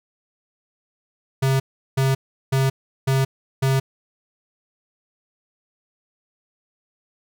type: tone bursts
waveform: square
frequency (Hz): 134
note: C3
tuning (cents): +42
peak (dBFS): -17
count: 5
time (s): 1.42-3.8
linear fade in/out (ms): 10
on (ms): 180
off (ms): 370
effects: none